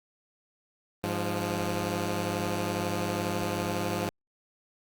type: tone pair together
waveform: 10% pulse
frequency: 102.36 / 174.61 Hz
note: G#2 / F3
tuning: -25 / 0 cents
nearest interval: major sixth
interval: 925 cents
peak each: -23 dBFS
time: 1.04-4.09 s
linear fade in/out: 0 ms
effects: Opus 24 kbps